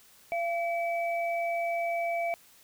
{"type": "tone pair together", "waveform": "sine", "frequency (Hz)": [682, 2294], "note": ["F5", "D7"], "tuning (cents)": [-41, -41], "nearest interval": "octave + major sixth", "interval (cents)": 2100, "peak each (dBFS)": [-28, -35], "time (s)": [0.32, 2.34], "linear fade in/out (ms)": 0, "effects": ["white hiss -58 dBFS RMS until 2.63 s"]}